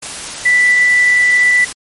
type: tone in noise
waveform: sine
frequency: 1975.5 Hz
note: B6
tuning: in tune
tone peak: -7 dBFS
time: 0.45-1.65 s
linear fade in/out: 10 ms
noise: white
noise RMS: -25 dBFS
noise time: 0.02-1.73 s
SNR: +15 dB
effects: MP3 48 kbps